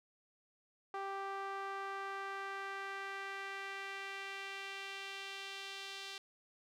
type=tone with band-pass filter sweep; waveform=sawtooth; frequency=392 Hz; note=G4; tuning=in tune; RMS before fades=-44 dBFS; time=0.94-6.18 s; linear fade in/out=2 ms; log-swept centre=990 to 3700 Hz; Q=1.6; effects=none